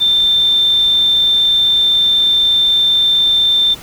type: tone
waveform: sine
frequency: 3572 Hz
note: A7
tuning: 25 cents sharp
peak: -9 dBFS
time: 0-3.75 s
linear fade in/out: 20 ms
effects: pink hiss -35 dBFS RMS until 3.82 s